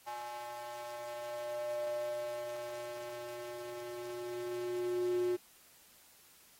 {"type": "tone with high-pass filter sweep", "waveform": "square", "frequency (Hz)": 120, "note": "B2", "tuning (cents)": -49, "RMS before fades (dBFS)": -39, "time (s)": [0.06, 5.37], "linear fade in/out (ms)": 20, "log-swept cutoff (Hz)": [790, 350], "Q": 9, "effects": ["white hiss -62 dBFS RMS until 6.59 s", "AAC 48 kbps"]}